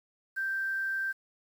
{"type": "tone with quantisation", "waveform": "sine", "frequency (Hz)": 1568, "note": "G6", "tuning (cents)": 0, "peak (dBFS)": -29, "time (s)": [0.36, 1.13], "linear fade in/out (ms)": 20, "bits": 9, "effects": []}